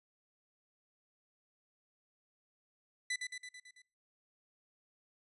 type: tone with echo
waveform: sawtooth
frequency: 1994 Hz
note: B6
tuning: 16 cents sharp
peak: -30 dBFS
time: 3.1-3.16 s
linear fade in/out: 5 ms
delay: 110 ms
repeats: 6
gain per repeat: -4 dB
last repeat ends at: 3.82 s
effects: noise-tail reverb RT60 0.4 s tail -23 dB re dry + resampled to 24000 Hz